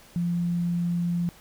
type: tone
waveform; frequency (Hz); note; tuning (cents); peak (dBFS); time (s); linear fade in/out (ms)
sine; 173.1; F3; -15; -23; 0.16-1.29; 0
effects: pink hiss -52 dBFS RMS until 1.4 s